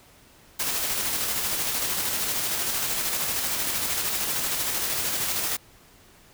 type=noise with tremolo; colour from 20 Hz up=white; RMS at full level=-26 dBFS; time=0.59-5.57 s; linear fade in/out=10 ms; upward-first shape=square; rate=13 Hz; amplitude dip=25%; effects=pink hiss -54 dBFS RMS until 6.33 s